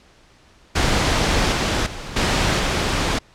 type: noise with level steps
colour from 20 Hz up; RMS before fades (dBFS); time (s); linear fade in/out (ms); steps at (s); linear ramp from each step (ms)
pink; -18 / -20 / -32 / -18 / -20; 0.75-3.19; 10; 1.52 / 1.86 / 2.16 / 2.59; 5
effects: pink hiss -52 dBFS RMS until 3.34 s + low-pass 6000 Hz 12 dB/octave